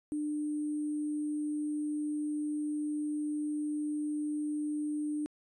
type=tone with sample-and-hold; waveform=sine; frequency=298.9 Hz; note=D4; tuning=31 cents sharp; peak=-31 dBFS; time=0.12-5.26 s; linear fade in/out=0 ms; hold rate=8820 Hz; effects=resampled to 22050 Hz